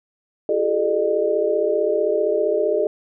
sine tone cluster, 343.7 / 398.2 / 433.6 / 606 Hz, F4 / G4 / A4 / D#5, -28 / +27 / -25 / -46 cents, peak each -27 / -23 / -21 / -21 dBFS, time 0.49-2.87 s, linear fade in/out 2 ms, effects none

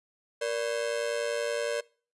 45% pulse ring-modulated tone, 526 Hz, C5, 9 cents sharp, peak -25 dBFS, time 0.41-1.81 s, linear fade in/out 10 ms, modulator 55.3 Hz, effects noise-tail reverb RT60 0.4 s tail -23 dB re dry + resampled to 24000 Hz

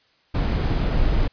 brown noise, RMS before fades -20 dBFS, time 0.34-1.28 s, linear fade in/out 10 ms, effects white hiss -61 dBFS RMS until 1.32 s + resampled to 11025 Hz

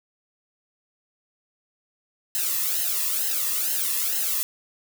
blue noise with flanger, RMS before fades -25 dBFS, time 2.35-4.43 s, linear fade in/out 0 ms, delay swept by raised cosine 0.85 to 1.35 ms, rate 2.2 Hz, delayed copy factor -0.95, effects none

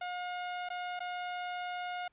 sawtooth tone with dropouts, 717 Hz, F5, 45 cents sharp, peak -32 dBFS, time 0.01-2.08 s, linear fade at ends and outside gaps 5 ms, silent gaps 0.689-0.701 / 0.993-1.003 s, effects pink hiss -75 dBFS RMS until 2.12 s + resampled to 8000 Hz

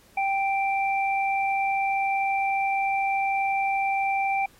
sine tone pair together, 784 / 2352 Hz, G5 / D7, 0 / +2 cents, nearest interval octave + perfect fifth, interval 1902 cents, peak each -23 / -28 dBFS, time 0.17-4.46 s, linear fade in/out 5 ms, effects pink hiss -57 dBFS RMS until 4.59 s + AAC 48 kbps

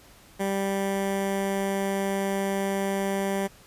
15% pulse tone with notch filter, 196 Hz, G3, in tune, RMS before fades -27 dBFS, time 0.39-3.48 s, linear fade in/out 20 ms, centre 4200 Hz, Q 1.4, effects pink hiss -53 dBFS RMS until 3.66 s + resampled to 32000 Hz

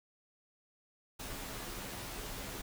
pink noise with comb filter, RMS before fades -43 dBFS, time 1.19-2.62 s, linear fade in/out 10 ms, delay 13 ms, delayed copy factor -0.75, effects none

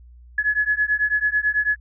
sine beating tone pair, 1694 / 1703.1 Hz, G#6 / G#6, +34 / +43 cents, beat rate 9.1 Hz, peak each -21 dBFS, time 0.38-1.76 s, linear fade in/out 5 ms, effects added 60 Hz sine -43 dBFS peak until 1.8 s

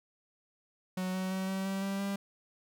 45% pulse tone with pitch steps, 185 / 187.15 / 189.32 / 191.52 / 193.75 / 196 / 198.28 Hz, F#3 / F#3 / F#3 / G3 / G3 / G3 / G3, 0 / +20 / +40 / -40 / -20 / 0 / +20 cents, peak -32 dBFS, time 0.97-2.16 s, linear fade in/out 5 ms, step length 170 ms, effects none

